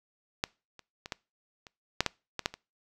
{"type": "clicks", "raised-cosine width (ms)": 0.2, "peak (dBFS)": [-10, -30, -23, -16, -30, -6, -9, -15, -9, -24], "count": 10, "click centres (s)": [0.439, 0.793, 1.059, 1.122, 1.668, 2.006, 2.063, 2.393, 2.459, 2.54], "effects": ["noise-tail reverb RT60 0.3 s tail -24 dB re dry"]}